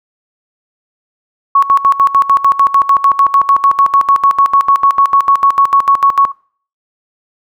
sine tone with tremolo, 1108.7 Hz, C#6, in tune, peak -4 dBFS, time 1.55-6.32 s, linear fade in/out 5 ms, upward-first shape square, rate 6.7 Hz, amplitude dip 80%, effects noise-tail reverb RT60 0.5 s tail -25 dB re dry

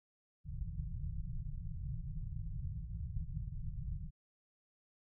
pink low-pass noise, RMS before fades -41 dBFS, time 0.44-4.11 s, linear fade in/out 50 ms, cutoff 170 Hz, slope 96 dB/octave, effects none

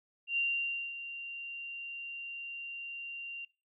sine tone with ADSR envelope, 2771 Hz, F7, 14 cents flat, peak -27 dBFS, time 0.27-3.45 s, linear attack 100 ms, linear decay 560 ms, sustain -12 dB, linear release 4 ms, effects noise-tail reverb RT60 0.3 s tail -22 dB re dry

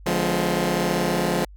15% pulse chord, D diminished seventh, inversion none, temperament just, 146.83 / 176.2 / 211.4 / 253.7 Hz, D3 / F3 / Ab3 / Cb4, 0 / +16 / +31 / +47 cents, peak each -23 / -17 / -20 / -23 dBFS, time 0.06-1.45 s, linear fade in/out 5 ms, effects added 49 Hz sine -41 dBFS peak until 1.56 s

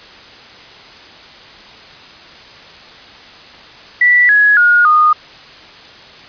sine tone with pitch steps, 1961 / 1677.8 / 1435.5 / 1228.2 Hz, B6 / G#6 / F6 / D#6, -13 / +17 / +47 / -23 cents, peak -6 dBFS, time 4.01-5.13 s, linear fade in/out 5 ms, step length 280 ms, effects white hiss -37 dBFS RMS until 6.28 s + resampled to 11025 Hz

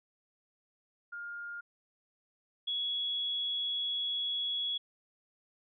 sine tone pair in turn, 1412 / 3358 Hz, F6 / G#7, +19 / +18 cents, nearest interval octave + minor third, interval 1499 cents, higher second, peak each -39 / -31 dBFS, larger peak second, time 1.12-1.61 / 2.67-4.78 s, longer second, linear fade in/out 10 ms, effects none

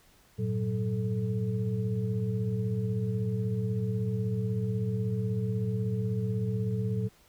sine tone cluster, 99 / 115.2 / 187.7 / 436.4 Hz, G2 / A#2 / F#3 / A4, +18 / -20 / +25 / -14 cents, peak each -38 / -29 / -33 / -37 dBFS, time 0.38-7.09 s, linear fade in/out 20 ms, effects pink hiss -61 dBFS RMS until 7.28 s

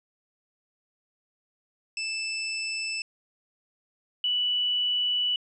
25% pulse / sine tone pair in turn, 2637 / 2960 Hz, E7 / F#7, 0 / 0 cents, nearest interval major second, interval 200 cents, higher second, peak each -25 / -23 dBFS, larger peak second, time 1.97-3.02 / 4.24-5.36 s, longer second, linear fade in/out 2 ms, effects resampled to 22050 Hz

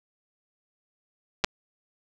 clicks, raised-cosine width 0.2 ms, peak -4 dBFS, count 2, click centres 1.44 / 1.445 s, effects low-pass 7000 Hz 12 dB/octave + 7-bit

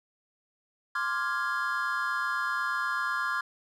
triangle chord, D half-diminished seventh, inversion third, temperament equal, 1046.5 / 1174.7 / 1396.9 / 1661.2 Hz, C6 / D6 / F6 / Ab6, 0 / 0 / 0 / 0 cents, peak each -32 / -33 / -30 / -31 dBFS, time 0.95-3.41 s, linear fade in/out 5 ms, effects none

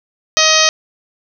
harmonic tone, 630 Hz, D#5, 21 cents sharp, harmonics 1 / 2 / 3 / 4 / 5 / 6 / 7 / 8 / 9 / 10, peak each -18 / -18 / -18 / -18 / -18 / -18 / -18 / -18 / -18 / -18 dBFS, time 0.37-0.69 s, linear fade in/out 0 ms, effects none

